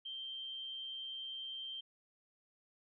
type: tone with amplitude modulation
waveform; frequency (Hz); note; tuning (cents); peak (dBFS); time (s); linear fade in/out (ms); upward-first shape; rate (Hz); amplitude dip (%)
sine; 3145; G7; +5; -40; 0.05-1.81; 10; sine; 130; 35
effects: none

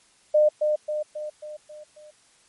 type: tone with echo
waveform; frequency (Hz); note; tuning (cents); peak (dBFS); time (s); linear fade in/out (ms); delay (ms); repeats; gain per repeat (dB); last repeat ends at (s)
sine; 605; D#5; -49; -14; 0.34-0.49; 10; 270; 6; -5; 2.11
effects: white hiss -59 dBFS RMS until 2.48 s + MP3 48 kbps

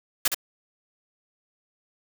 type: noise with echo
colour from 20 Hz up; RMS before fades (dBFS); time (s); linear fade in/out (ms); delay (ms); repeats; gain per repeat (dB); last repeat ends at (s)
white; -21; 0.25-0.28; 5; 66; 1; -5; 0.346
effects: none

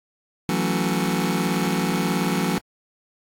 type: chord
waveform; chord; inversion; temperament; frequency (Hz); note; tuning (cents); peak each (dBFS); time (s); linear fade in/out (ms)
sawtooth; F# minor seventh; third; just; 166.5 / 185 / 222 / 277.5; E3 / F#3 / A3 / C#4; +18 / 0 / +16 / +2; -22 / -20 / -23 / -24; 0.49-2.58; 0
effects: AAC 64 kbps

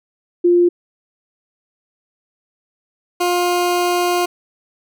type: tone pair in turn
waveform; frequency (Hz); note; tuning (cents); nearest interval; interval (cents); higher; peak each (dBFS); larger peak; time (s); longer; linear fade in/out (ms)
sine / 20% pulse; 350 / 353.9; F4 / F4; +4 / +23; unison; 19; second; -9 / -10; first; 0.44-0.69 / 3.2-4.26; second; 10
effects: none

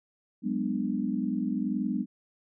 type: chord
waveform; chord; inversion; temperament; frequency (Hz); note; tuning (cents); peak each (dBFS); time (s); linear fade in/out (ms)
sine; G# half-diminished seventh; third; just; 186.89 / 207.7 / 249.2 / 299; F#3 / G#3 / B3 / D4; +18 / 0 / +16 / +31; -34 / -31 / -31 / -34; 0.42-2.06; 50
effects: none

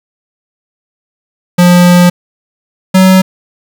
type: tone pair in turn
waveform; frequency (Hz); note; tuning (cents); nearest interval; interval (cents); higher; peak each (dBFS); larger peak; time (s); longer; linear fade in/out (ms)
square; 177 / 187.52; F3 / F#3; +23 / +23; minor second; 100; second; -3; neither; 1.58-2.1 / 2.94-3.22; first; 10
effects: 7-bit

